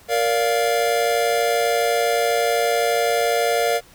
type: chord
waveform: square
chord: Bb major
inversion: none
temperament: equal with one note detuned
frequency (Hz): 466.2 / 578.2 / 698.5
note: Bb4 / D5 / F5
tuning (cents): 0 / -27 / 0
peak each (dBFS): -22 / -24 / -22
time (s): 0.08-3.81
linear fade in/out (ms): 50
effects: pink hiss -49 dBFS RMS until 3.94 s